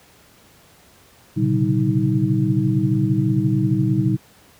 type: tone cluster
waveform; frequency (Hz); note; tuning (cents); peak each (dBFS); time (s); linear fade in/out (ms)
sine; 116.3 / 131.1 / 142.5 / 191.4 / 316; A#2 / C3 / C#3 / G3 / D#4; -4 / +4 / +48 / -41 / +27; -22; 1.36-4.17; 20
effects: pink hiss -51 dBFS RMS until 4.59 s + high-pass 60 Hz 12 dB/octave